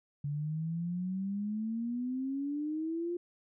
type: exponential sweep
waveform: sine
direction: up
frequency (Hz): 142.3 to 353.1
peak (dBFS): -32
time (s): 0.24-3.17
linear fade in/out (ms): 5
effects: none